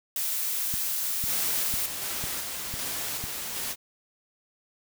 blue noise, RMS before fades -29 dBFS, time 0.16-1.86 s, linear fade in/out 2 ms
click train, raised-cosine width 5 ms, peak -24 dBFS, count 6, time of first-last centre 0.74-3.24 s, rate 2 Hz
white noise with tremolo, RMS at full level -32 dBFS, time 1.25-3.76 s, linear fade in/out 50 ms, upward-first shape square, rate 1.3 Hz, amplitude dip 25%
effects none

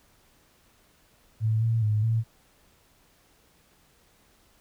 sine tone with pitch steps, 110.2 / 113.9 / 106.5 / 113 Hz, A2 / A#2 / G#2 / A2, +3 / -40 / +44 / +47 cents, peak -21 dBFS, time 1.4-2.24 s, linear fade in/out 50 ms, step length 210 ms, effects pink hiss -62 dBFS RMS until 4.6 s

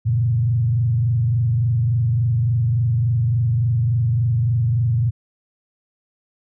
sine tone with frequency modulation, 117.5 Hz, A#2, 14 cents sharp, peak -15 dBFS, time 0.05-5.11 s, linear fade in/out 20 ms, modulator 23.5 Hz, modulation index 0.72, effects none

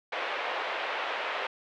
pink band-pass noise, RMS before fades -33 dBFS, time 0.12-1.47 s, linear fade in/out 5 ms, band 510 to 3100 Hz, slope 24 dB/octave, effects none

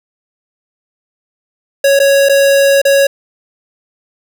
square tone with dropouts, 554.4 Hz, C#5, in tune, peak -7 dBFS, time 1.84-3.07 s, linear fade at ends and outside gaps 5 ms, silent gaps 1.992-1.999 / 2.288-2.294 / 2.817-2.851 s, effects none

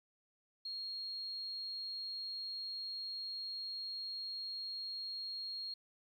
sine tone, 4265 Hz, C8, 32 cents sharp, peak -40 dBFS, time 0.65-5.74 s, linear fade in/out 5 ms, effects 12-bit

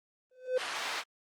triangle tone with exponential growth, 509 Hz, C5, 48 cents flat, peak -21 dBFS, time 0.31-0.58 s, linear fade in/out 5 ms, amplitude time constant 57 ms
pink band-pass noise, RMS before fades -36 dBFS, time 0.56-1.04 s, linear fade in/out 50 ms, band 970 to 4500 Hz, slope 12 dB/octave
effects Opus 32 kbps

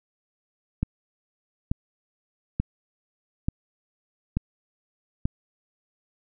click train, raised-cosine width 5 ms, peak -11 dBFS, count 6, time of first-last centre 0.83-5.255 s, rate 1.13 Hz, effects none

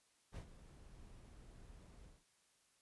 brown noise with ADSR envelope, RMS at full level -45 dBFS, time 0.32-2.25 s, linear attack 41 ms, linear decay 89 ms, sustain -14 dB, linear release 200 ms, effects white hiss -75 dBFS RMS until 2.81 s + resampled to 24000 Hz

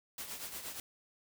white noise with tremolo, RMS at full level -41 dBFS, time 0.18-0.8 s, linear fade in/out 2 ms, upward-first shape triangle, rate 8.5 Hz, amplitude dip 65%, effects none

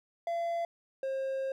triangle tone pair in turn, 680 / 534.7 Hz, F5 / C5, -46 / +37 cents, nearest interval major third, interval 417 cents, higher first, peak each -28 / -29 dBFS, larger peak first, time 0.27-0.65 / 1.03-1.52 s, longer second, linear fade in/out 2 ms, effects none

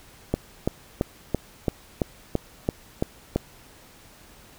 click train, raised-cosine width 2 ms, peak -8 dBFS, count 10, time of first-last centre 0.34-3.36 s, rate 2.98 Hz, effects pink hiss -51 dBFS RMS until 4.58 s

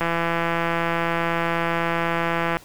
click train, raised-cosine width 0.5 ms, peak -8 dBFS, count 431, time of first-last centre 0.01-2.57 s, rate 168 Hz, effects pink hiss -47 dBFS RMS until 2.64 s

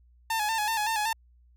sawtooth tone with vibrato, 870 Hz, A5, 20 cents flat, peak -22 dBFS, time 0.3-1.13 s, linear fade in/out 5 ms, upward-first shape square, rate 5.3 Hz, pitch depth 57 cents each way, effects added 60 Hz sine -56 dBFS peak until 1.56 s

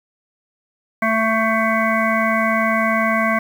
harmonic tone, 222.5 Hz, A3, 20 cents sharp, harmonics 1 / 3 / 5 / 7 / 9 / 10, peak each -21 / -21 / -21 / -24 / -23 / -26 dBFS, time 1.02-3.39 s, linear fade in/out 5 ms, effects 7-bit

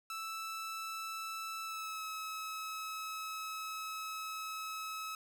sawtooth tone with pitch glide, 1318.5 to 1289.9 Hz, E6 to E6, 0 to -38 cents, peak -36 dBFS, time 0.1-5.15 s, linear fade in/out 2 ms, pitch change -38 cents, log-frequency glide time 1.63-2.03 s, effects none

